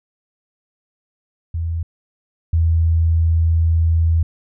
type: tone pair in turn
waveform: sine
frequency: 83 / 82.19 Hz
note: E2 / E2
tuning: +12 / -5 cents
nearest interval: unison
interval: 17 cents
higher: first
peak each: -19 / -12 dBFS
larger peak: second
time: 1.54-1.83 / 2.53-4.23 s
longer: second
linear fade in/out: 5 ms
effects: none